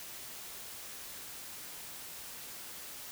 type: silence
effects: white hiss -46 dBFS RMS until 3.11 s